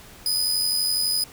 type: tone with amplitude modulation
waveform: sawtooth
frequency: 4986 Hz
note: D#8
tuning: 3 cents sharp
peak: -16 dBFS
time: 0.26-1.24 s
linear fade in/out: 2 ms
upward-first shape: sine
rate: 91.9 Hz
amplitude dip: 45%
effects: pink hiss -46 dBFS RMS until 1.32 s